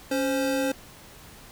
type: tone pair together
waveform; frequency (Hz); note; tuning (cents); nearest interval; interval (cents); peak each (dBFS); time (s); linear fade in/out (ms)
square; 277.2 / 523.3; C#4 / C5; 0 / 0; major seventh; 1100; -27; 0.11-0.72; 5
effects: pink hiss -48 dBFS RMS until 1.51 s